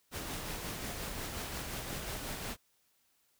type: noise with tremolo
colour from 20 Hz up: pink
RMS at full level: -39 dBFS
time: 0.11-2.57 s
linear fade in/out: 50 ms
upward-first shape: sine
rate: 5.6 Hz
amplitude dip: 30%
effects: white hiss -73 dBFS RMS until 3.39 s